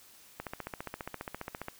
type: click train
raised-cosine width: 0.5 ms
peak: -22 dBFS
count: 20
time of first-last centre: 0.4-1.684 s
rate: 14.8 Hz
effects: white hiss -57 dBFS RMS until 1.79 s